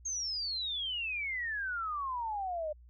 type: exponential sweep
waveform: sine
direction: down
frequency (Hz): 6530 to 593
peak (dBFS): -33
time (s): 0.05-2.73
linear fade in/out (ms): 10
effects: added 60 Hz sine -53 dBFS peak until 2.89 s